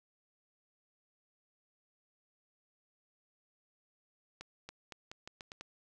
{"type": "accelerating click train", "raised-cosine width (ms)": 0.2, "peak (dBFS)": -28, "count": 8, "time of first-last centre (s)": [4.41, 5.61], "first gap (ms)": 280, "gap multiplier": 0.83, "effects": []}